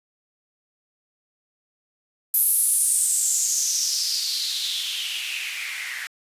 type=noise with band-pass filter sweep; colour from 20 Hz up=blue; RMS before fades=-24 dBFS; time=2.34-6.07 s; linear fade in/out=0 ms; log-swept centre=12000 to 1800 Hz; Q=5.2; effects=resampled to 32000 Hz